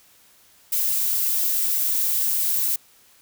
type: noise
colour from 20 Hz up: violet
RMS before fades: -22 dBFS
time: 0.72-2.76 s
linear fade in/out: 5 ms
effects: white hiss -55 dBFS RMS until 3.21 s